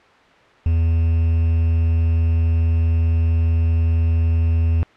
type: tone with quantisation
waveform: triangle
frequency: 82.3 Hz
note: E2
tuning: 2 cents flat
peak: -12 dBFS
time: 0.66-4.83 s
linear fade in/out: 0 ms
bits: 6
effects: white hiss -49 dBFS RMS until 4.96 s + low-pass 2000 Hz 12 dB/octave